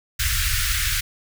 pink band-stop noise, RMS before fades -22 dBFS, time 0.19-1.01 s, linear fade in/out 10 ms, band 110 to 1400 Hz, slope 48 dB/octave, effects none

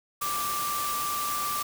sine tone in noise, 1174.7 Hz, D6, in tune, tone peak -29 dBFS, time 0.21-1.63 s, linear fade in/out 10 ms, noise white, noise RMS -33 dBFS, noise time 0.21-1.63 s, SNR +1 dB, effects none

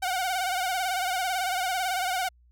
sawtooth tone with vibrato, 740 Hz, F#5, in tune, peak -22 dBFS, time 0.02-2.29 s, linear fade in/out 10 ms, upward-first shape sine, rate 18 Hz, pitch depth 75 cents each way, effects added 60 Hz sine -56 dBFS peak until 2.51 s

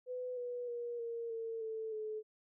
sine tone with pitch steps, 501 / 488.7 / 476.7 / 465 / 453.6 / 442.5 / 431.6 Hz, B4 / B4 / A#4 / A#4 / A#4 / A4 / A4, +25 / -18 / +39 / -4 / -47 / +10 / -33 cents, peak -38 dBFS, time 0.06-2.23 s, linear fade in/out 50 ms, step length 310 ms, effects none

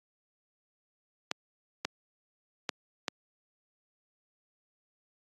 clicks, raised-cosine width 0.2 ms, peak -12 dBFS, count 4, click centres 1.314 / 1.85 / 2.692 / 3.082 s, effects high-pass 200 Hz 12 dB/octave + AAC 32 kbps

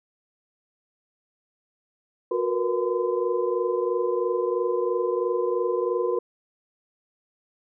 sine tone cluster, 363.7 / 462.3 / 485.3 / 1020 Hz, F#4 / A#4 / B4 / C6, -30 / -14 / -30 / -44 cents, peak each -26 / -28 / -26 / -33 dBFS, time 2.31-6.19 s, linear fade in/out 5 ms, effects none

